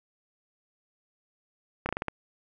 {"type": "slowing click train", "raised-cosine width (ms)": 0.5, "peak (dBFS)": -14, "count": 6, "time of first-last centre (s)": [1.86, 2.083], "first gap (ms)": 30, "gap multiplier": 1.2, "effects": []}